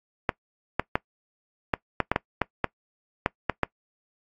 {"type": "clicks", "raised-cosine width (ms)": 0.5, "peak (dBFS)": -6, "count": 12, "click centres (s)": [0.292, 0.796, 0.955, 1.738, 2.003, 2.116, 2.161, 2.417, 2.643, 3.261, 3.497, 3.633], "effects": ["noise-tail reverb RT60 0.1 s tail -22 dB re dry", "AAC 48 kbps"]}